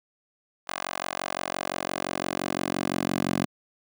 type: tone with high-pass filter sweep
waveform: 10% pulse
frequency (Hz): 45.83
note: F#1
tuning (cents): -16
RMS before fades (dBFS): -30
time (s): 0.67-3.46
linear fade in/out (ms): 20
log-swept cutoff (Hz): 910 to 210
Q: 1.2
effects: none